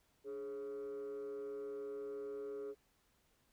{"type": "tone with frequency modulation", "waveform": "sine", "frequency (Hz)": 417.9, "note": "G#4", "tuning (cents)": 11, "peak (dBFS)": -39, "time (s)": [0.24, 2.75], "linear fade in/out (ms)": 50, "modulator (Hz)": 126, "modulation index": 0.43, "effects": ["tanh soft clip ceiling -41 dBFS", "pink hiss -75 dBFS RMS until 3.52 s"]}